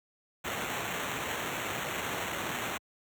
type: noise with sample-and-hold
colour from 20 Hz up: white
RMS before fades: -35 dBFS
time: 0.44-2.78 s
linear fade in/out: 10 ms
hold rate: 4900 Hz
effects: high-pass 80 Hz 12 dB/octave